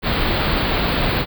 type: band-stop noise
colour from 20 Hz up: pink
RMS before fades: -19 dBFS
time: 0.02-1.26 s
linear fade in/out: 50 ms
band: 4600 to 16000 Hz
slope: 96 dB/octave
effects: none